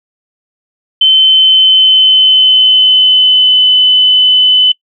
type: tone with pitch glide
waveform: sine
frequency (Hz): 3073 to 3017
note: G7 to F#7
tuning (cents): -35 to +33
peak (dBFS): -3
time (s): 1.01-4.72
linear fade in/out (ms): 5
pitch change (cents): -32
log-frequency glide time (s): 1.11-3.69
effects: noise-tail reverb RT60 0.1 s tail -23 dB re dry